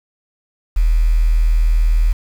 sine tone with quantisation, 40.03 Hz, D#1, 50 cents sharp, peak -10 dBFS, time 0.76-2.13 s, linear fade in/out 10 ms, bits 6, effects none

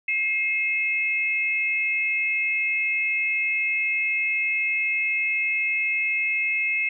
sine tone pair together, 2136 / 2588 Hz, C7 / E7, +35 / -32 cents, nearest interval minor third, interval 333 cents, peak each -24 dBFS, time 0.08-6.89 s, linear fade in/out 5 ms, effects none

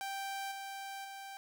sawtooth tone with level steps, 784 Hz, G5, in tune, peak -34 / -38 / -41 dBFS, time 0.01-1.37 s, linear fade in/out 0 ms, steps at 0.51 / 1.04 s, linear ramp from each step 10 ms, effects none

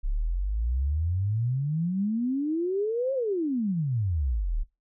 sine exponential two-way sweep, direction up then down, 33.07 to 550 to 33.07 Hz, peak -24 dBFS, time 0.03-4.64 s, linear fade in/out 20 ms, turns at 3.14 s, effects noise-tail reverb RT60 0.2 s tail -18 dB re dry

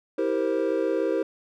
triangle chord, C dominant seventh, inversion first, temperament equal with one note detuned, 325.3 / 392 / 466.2 / 523.3 Hz, E4 / G4 / Bb4 / C5, -23 / 0 / 0 / 0 cents, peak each -26 dBFS, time 0.18-1.23 s, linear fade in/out 5 ms, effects none

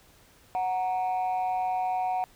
sine tone pair together, 739.2 / 932.3 Hz, F#5 / A#5, -2 / 0 cents, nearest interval major third, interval 402 cents, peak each -24 / -31 dBFS, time 0.55-2.24 s, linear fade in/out 0 ms, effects tanh soft clip ceiling -23 dBFS + pink hiss -58 dBFS RMS until 2.35 s

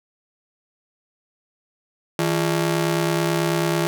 sawtooth ring-modulated tone, 252.8 Hz, B3, 41 cents sharp, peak -12 dBFS, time 2.19-3.87 s, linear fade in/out 0 ms, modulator 91.8 Hz, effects none

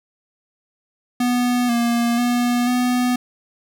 square tone with pitch steps, 245.6 / 235.9 / 242.7 / 247.7 Hz, B3 / A#3 / B3 / B3, -9 / +21 / -30 / +5 cents, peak -17 dBFS, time 1.2-3.16 s, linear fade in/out 5 ms, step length 490 ms, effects none

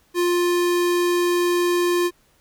square tone, 351.2 Hz, F4, 10 cents sharp, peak -18 dBFS, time 0.14-2.11 s, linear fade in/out 50 ms, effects pink hiss -60 dBFS RMS until 2.4 s

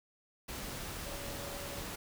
sine tone in noise, 566 Hz, C#5, 36 cents sharp, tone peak -47 dBFS, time 1.05-1.81 s, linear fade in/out 10 ms, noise pink, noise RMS -42 dBFS, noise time 0.48-1.96 s, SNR -8 dB, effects none

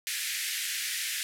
pink band-pass noise, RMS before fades -33 dBFS, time 0.07-1.23 s, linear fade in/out 0 ms, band 1700 to 14000 Hz, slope 48 dB/octave, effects none

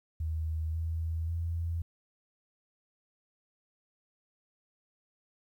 sine tone with pitch steps, 79.5 / 81.4 / 83.8 Hz, D#2 / E2 / E2, +38 / -21 / +29 cents, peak -30 dBFS, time 0.2-1.82 s, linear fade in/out 5 ms, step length 540 ms, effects 11-bit

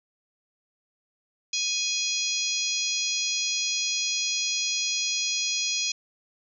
harmonic tone, 830 Hz, G#5, 1 cent flat, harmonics 3 / 4 / 5 / 6 / 7 / 8, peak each -32 / -32 / -32 / -32 / -32 / -32 dBFS, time 1.53-5.92 s, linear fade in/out 5 ms, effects none

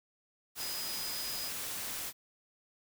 sine tone in noise, 4978 Hz, D#8, in tune, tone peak -40 dBFS, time 0.57-1.52 s, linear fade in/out 50 ms, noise white, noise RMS -39 dBFS, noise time 0.55-2.13 s, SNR -4 dB, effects none

